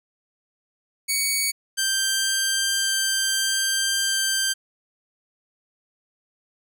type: tone pair in turn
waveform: 10% pulse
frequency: 2241 / 1574.8 Hz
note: C#7 / G6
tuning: +18 / +8 cents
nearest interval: tritone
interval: 610 cents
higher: first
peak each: -12 dBFS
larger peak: neither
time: 1.08-1.52 / 1.77-4.54 s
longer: second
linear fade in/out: 20 ms
effects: none